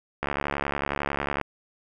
click train, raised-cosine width 0.5 ms, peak -11 dBFS, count 85, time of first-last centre 0.23-1.413 s, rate 71 Hz, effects none

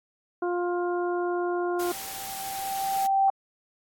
harmonic tone, 352.5 Hz, F4, 16 cents sharp, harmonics 1 / 2 / 3 / 4, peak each -26 / -32 / -36 / -38 dBFS, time 0.42-1.92 s, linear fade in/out 5 ms
sine tone with exponential growth, 780 Hz, G5, 9 cents flat, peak -17 dBFS, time 1.27-3.3 s, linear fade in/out 2 ms, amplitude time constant 440 ms
white noise, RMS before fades -37 dBFS, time 1.79-3.07 s, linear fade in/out 10 ms
effects AAC 64 kbps

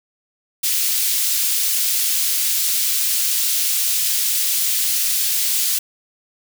white high-pass noise, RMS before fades -19 dBFS, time 0.63-5.79 s, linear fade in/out 10 ms, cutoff 3200 Hz, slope 12 dB/octave, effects none

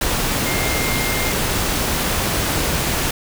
sine tone in noise, 2116 Hz, C7, 19 cents sharp, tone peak -26 dBFS, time 0.46-1.32 s, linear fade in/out 5 ms, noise pink, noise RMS -20 dBFS, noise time 0.01-3.11 s, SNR -9 dB, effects none

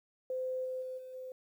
sine tone with level steps, 514 Hz, C5, 31 cents flat, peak -33 / -35 / -38 / -44 / -41 dBFS, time 0.3-1.32 s, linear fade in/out 2 ms, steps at 0.64 / 0.81 / 0.97 / 1.13 s, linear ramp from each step 20 ms, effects 11-bit

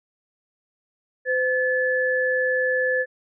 sine tone pair together, 511 / 1728.2 Hz, C5 / A6, -41 / -32 cents, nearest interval octave + major sixth, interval 2109 cents, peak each -22 dBFS, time 1.25-3.06 s, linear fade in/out 50 ms, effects none

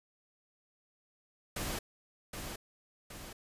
pink noise with echo, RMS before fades -37 dBFS, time 1.56-1.79 s, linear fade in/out 5 ms, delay 770 ms, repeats 2, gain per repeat -5 dB, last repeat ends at 3.33 s, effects resampled to 32000 Hz

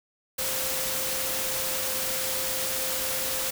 sine tone in noise, 523.3 Hz, C5, in tune, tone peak -37 dBFS, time 0.38-3.51 s, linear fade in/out 10 ms, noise white, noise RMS -29 dBFS, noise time 0.38-3.51 s, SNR -11 dB, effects none

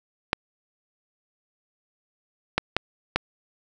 clicks, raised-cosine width 0.3 ms, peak -4 dBFS, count 4, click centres 0.331 / 2.58 / 2.766 / 3.16 s, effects none

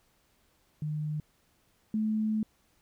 sine tone pair in turn, 151.8 / 216.5 Hz, D#3 / A3, -42 / -28 cents, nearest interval tritone, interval 614 cents, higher second, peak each -30 / -26 dBFS, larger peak second, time 0.82-1.2 / 1.94-2.43 s, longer second, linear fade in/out 2 ms, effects pink hiss -69 dBFS RMS until 2.81 s

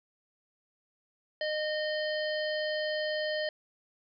harmonic tone with a mistuned harmonic, 613 Hz, D#5, 26 cents flat, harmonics 1 / 3 / 5 / 7 / 8, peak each -31 / -36 / -40 / -42 / -45 dBFS, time 1.41-3.49 s, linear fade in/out 2 ms, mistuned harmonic 5, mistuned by +16 cents, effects none

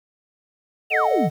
triangle chord, D# diminished, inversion second, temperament equal, 440 / 622.3 / 740 Hz, A4 / D#5 / F#5, 0 / 0 / 0 cents, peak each -24 / -21 / -21 dBFS, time 0.9-1.3 s, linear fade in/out 50 ms
sine exponential sweep, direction down, 2960 to 131.5 Hz, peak -19 dBFS, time 0.9-1.3 s, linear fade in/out 20 ms
effects 8-bit

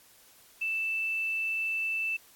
sine tone with quantisation, 2649 Hz, E7, 8 cents sharp, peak -28 dBFS, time 0.61-2.17 s, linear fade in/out 10 ms, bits 9, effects white hiss -58 dBFS RMS until 2.35 s + AAC 64 kbps

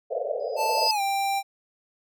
white band-pass noise, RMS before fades -29 dBFS, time 0.1-0.89 s, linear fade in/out 20 ms, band 440 to 690 Hz, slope 96 dB/octave
sine tone with exponential growth, 4944 Hz, D#8, 12 cents flat, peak -19 dBFS, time 0.4-0.91 s, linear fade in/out 1 ms, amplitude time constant 110 ms
square tone with pitch glide, 880 to 788.5 Hz, A5 to G5, 0 to +10 cents, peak -24 dBFS, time 0.56-1.43 s, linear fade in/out 50 ms, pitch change -190 cents, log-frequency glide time 0.91-1.01 s
effects none

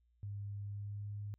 sine tone with pitch glide, 101.4 to 102.93 Hz, G#2 to G#2, -41 to -15 cents, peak -40 dBFS, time 0.23-1.34 s, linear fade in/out 0 ms, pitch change +26 cents, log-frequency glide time 0.6-1.1 s, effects added 59 Hz sine -70 dBFS peak until 1.38 s

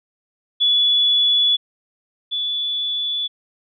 sine tone pair in turn, 3421 / 3449 Hz, A7 / A7, -49 / -35 cents, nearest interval unison, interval 14 cents, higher second, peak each -13 / -20 dBFS, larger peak first, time 0.6-1.57 / 2.31-3.28 s, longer neither, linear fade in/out 20 ms, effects none

